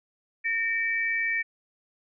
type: tone pair together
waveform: sine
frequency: 1828 / 2305 Hz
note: A#6 / D7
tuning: -34 / -33 cents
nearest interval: major third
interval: 401 cents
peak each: -27 dBFS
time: 0.44-1.43 s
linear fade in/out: 20 ms
effects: none